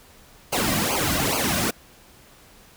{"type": "noise with flanger", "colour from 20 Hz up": "pink", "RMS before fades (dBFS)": -23, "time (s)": [0.52, 1.71], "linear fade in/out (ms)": 10, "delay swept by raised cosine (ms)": [0.54, 2.34], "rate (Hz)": 2.4, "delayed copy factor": -1, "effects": ["pink hiss -51 dBFS RMS until 2.76 s"]}